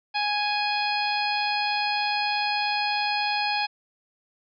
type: harmonic tone with a mistuned harmonic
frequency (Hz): 830.6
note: G#5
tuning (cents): 0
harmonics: 1 / 2 / 3 / 4 / 5 / 6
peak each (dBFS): -26 / -33 / -29 / -35 / -32 / -34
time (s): 0.14-3.67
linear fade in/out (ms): 20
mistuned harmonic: 5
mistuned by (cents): +30
effects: none